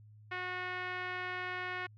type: tone with low-pass filter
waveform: 5% pulse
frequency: 364.2 Hz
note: F#4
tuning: 27 cents flat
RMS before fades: -39 dBFS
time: 0.31-1.87 s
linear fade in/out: 10 ms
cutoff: 1900 Hz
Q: 1.8
effects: added 106 Hz sine -54 dBFS peak until 1.97 s